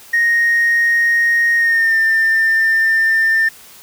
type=tone with pitch glide; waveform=triangle; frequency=1864.7 to 1796 Hz; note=A#6 to A6; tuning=0 to +35 cents; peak=-8 dBFS; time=0.13-3.49 s; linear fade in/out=10 ms; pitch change=-65 cents; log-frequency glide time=1.57-1.99 s; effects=tanh soft clip ceiling -7 dBFS + white hiss -41 dBFS RMS until 3.82 s